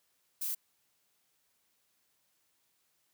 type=noise; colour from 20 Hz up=violet; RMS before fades=-35 dBFS; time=0.41-0.55 s; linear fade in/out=10 ms; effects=white hiss -75 dBFS RMS until 3.13 s + high-pass 60 Hz 12 dB/octave